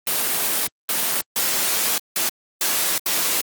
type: noise bursts at uneven times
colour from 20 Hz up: white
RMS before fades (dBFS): -21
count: 6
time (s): 0.07-0.67 / 0.89-1.21 / 1.36-1.98 / 2.16-2.29 / 2.61-2.98 / 3.06-3.41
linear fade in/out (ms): 2
effects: high-pass 200 Hz 12 dB/octave + Opus 24 kbps